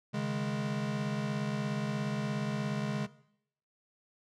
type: chord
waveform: square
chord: C# suspended second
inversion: none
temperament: equal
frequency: 138.59 / 155.56 / 207.7 Hz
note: C#3 / D#3 / G#3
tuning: 0 / 0 / 0 cents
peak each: -36 / -40 / -35 dBFS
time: 0.13-3.07 s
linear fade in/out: 20 ms
effects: noise-tail reverb RT60 0.7 s tail -18 dB re dry + low-pass 6000 Hz 12 dB/octave